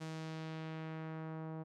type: tone with low-pass filter sweep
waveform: sawtooth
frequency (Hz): 159.3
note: D#3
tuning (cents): +41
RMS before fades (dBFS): -44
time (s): 0-1.64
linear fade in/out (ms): 20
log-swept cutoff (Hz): 7700 to 890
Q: 0.98
effects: none